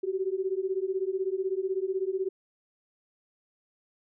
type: beating tone pair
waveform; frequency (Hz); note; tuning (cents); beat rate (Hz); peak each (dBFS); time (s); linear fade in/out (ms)
sine; 372.3 / 388.3; F#4 / G4; +11 / -16; 16; -30; 0.03-2.29; 10
effects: none